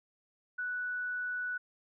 sine tone, 1480 Hz, F#6, in tune, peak -33 dBFS, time 0.58-1.58 s, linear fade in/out 10 ms, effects none

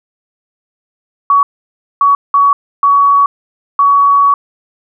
sine tone bursts at uneven times, 1127 Hz, C#6, 28 cents sharp, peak -5 dBFS, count 5, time 1.3-1.43 / 2.01-2.15 / 2.34-2.53 / 2.83-3.26 / 3.79-4.34 s, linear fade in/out 2 ms, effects none

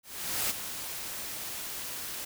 white noise with ADSR envelope, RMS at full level -29 dBFS, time 0.03-2.25 s, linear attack 470 ms, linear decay 19 ms, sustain -9 dB, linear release 7 ms, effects none

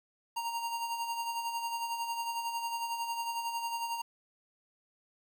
square tone with tremolo, 931 Hz, A#5, 2 cents flat, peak -32 dBFS, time 0.36-4.02 s, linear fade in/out 10 ms, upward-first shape sine, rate 11 Hz, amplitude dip 50%, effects 10-bit

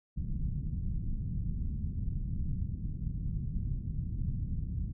pink low-pass noise, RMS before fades -34 dBFS, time 0.16-4.93 s, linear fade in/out 20 ms, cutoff 180 Hz, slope 24 dB/octave, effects none

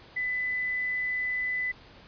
sine tone, 2001 Hz, B6, 22 cents sharp, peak -27 dBFS, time 0.16-1.72 s, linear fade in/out 10 ms, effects pink hiss -52 dBFS RMS until 2.07 s + resampled to 11025 Hz

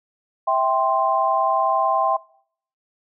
sine chord, C major, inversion first, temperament just, 654.1 / 784.9 / 1046.5 Hz, E5 / G5 / C6, -14 / +2 / 0 cents, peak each -22 / -21 / -20 dBFS, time 0.47-2.17 s, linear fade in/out 10 ms, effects noise-tail reverb RT60 0.6 s tail -22 dB re dry

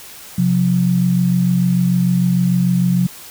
sine tone pair together, 132.1 / 178.8 Hz, C3 / F3, +17 / +41 cents, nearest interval perfect fourth, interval 524 cents, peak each -18 / -13 dBFS, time 0.38-3.07 s, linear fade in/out 5 ms, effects white hiss -37 dBFS RMS until 3.3 s

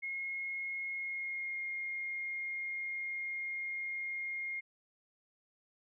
sine tone with pitch glide, 2158 to 2133 Hz, C#7 to C7, -47 to +33 cents, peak -36 dBFS, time 0.02-4.61 s, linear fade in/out 20 ms, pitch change -20 cents, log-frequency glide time 0.93-1.61 s, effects none

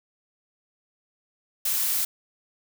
blue noise, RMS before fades -25 dBFS, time 1.65-2.05 s, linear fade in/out 5 ms, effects none

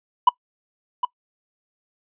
triangle tone with echo, 987.8 Hz, B5, in tune, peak -7 dBFS, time 0.27-0.29 s, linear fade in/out 5 ms, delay 760 ms, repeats 1, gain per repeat -9 dB, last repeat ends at 1.05 s, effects noise-tail reverb RT60 0.1 s tail -21 dB re dry + resampled to 8000 Hz

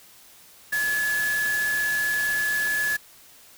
sine tone in noise, 1708 Hz, G#6, 48 cents sharp, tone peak -22 dBFS, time 0.72-2.97 s, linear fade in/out 10 ms, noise white, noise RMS -33 dBFS, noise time 0.72-2.97 s, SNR +8 dB, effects white hiss -51 dBFS RMS until 3.57 s

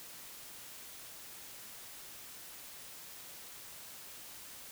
silence, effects white hiss -50 dBFS RMS until 4.71 s

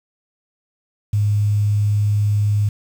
sine tone, 103.83 Hz, G#2, in tune, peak -14 dBFS, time 1.13-2.69 s, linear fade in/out 5 ms, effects 7-bit

